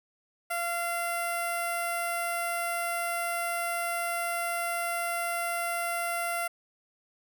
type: tone with notch filter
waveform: 10% pulse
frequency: 688 Hz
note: F5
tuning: 26 cents flat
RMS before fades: -31 dBFS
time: 0.5-6.48 s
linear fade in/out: 10 ms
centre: 3800 Hz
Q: 0.64
effects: none